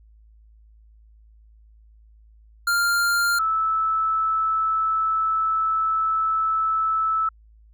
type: tone pair in turn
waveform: square / sine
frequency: 1396.9 / 1310.2 Hz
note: F6 / E6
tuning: 0 / -11 cents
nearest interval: minor second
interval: 111 cents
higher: first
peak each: -19 dBFS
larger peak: neither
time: 2.67-3.39 / 3.39-7.29 s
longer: second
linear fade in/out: 5 ms
effects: added 54 Hz sine -49 dBFS peak until 7.73 s